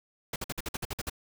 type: noise bursts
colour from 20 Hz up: pink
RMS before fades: -34 dBFS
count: 10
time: 0.33-1.098 s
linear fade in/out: 5 ms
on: 30 ms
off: 52 ms
effects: none